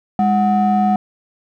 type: ring-modulated tone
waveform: triangle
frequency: 266.6 Hz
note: C4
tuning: 33 cents sharp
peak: -7 dBFS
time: 0.19-0.96 s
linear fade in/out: 2 ms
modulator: 472 Hz
effects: none